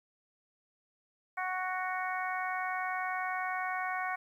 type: harmonic tone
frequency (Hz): 370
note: F#4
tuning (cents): 0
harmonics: 2 / 3 / 4 / 5 / 6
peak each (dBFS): -36 / -38 / -39 / -40 / -41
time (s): 1.37-4.16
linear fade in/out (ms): 10
effects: 11-bit